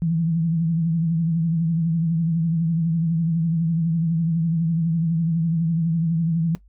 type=tone with vibrato; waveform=sine; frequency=164.81 Hz; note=E3; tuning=in tune; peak=-18 dBFS; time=0.02-6.55 s; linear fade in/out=0 ms; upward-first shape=triangle; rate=12 Hz; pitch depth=84 cents each way; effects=noise-tail reverb RT60 0.1 s tail -17 dB re dry + added 50 Hz sine -49 dBFS peak until 6.68 s